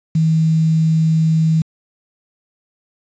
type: tone with quantisation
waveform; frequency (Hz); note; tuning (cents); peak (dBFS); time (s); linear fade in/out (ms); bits
sine; 160; D#3; +49; -11; 0.15-1.62; 5; 6
effects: resampled to 16000 Hz